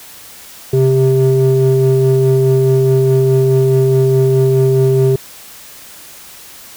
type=ring-modulated tone; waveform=triangle; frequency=130.81 Hz; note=C3; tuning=in tune; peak=-3 dBFS; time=0.73-5.16 s; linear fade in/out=5 ms; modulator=264 Hz; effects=white hiss -36 dBFS RMS until 6.76 s